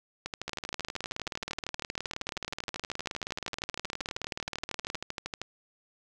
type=two click trains; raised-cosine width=0.2 ms; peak=-17 / -17 dBFS; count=86 / 67; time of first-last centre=0.48-4.954 / 0.26-5.416 s; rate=19 / 12.8 Hz; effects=none